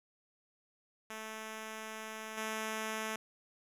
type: tone with level steps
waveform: 5% pulse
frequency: 218.9 Hz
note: A3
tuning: 9 cents flat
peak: -31 / -25 dBFS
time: 1.1-3.16 s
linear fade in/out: 2 ms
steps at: 2.37 s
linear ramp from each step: 10 ms
effects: resampled to 32000 Hz + 11-bit